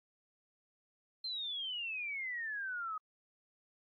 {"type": "exponential sweep", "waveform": "sine", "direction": "down", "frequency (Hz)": [4186, 1244.5], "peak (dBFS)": -37, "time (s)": [1.24, 2.98], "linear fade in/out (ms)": 5, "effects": ["AAC 48 kbps"]}